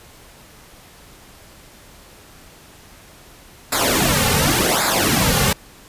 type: noise with flanger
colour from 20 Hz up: pink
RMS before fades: -17 dBFS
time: 3.72-5.53 s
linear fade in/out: 5 ms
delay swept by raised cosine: 0.33 to 3.13 ms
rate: 0.89 Hz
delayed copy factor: -0.85
effects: pink hiss -45 dBFS RMS until 5.88 s + resampled to 32000 Hz